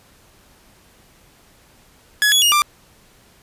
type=tone with pitch steps; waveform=sawtooth; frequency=1689 / 3375 / 2861 / 1186 Hz; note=G#6 / G#7 / F7 / D6; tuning=+29 / +27 / +41 / +17 cents; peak=-9 dBFS; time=2.22-2.62 s; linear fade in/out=0 ms; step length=100 ms; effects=pink hiss -52 dBFS RMS until 3.42 s + resampled to 32000 Hz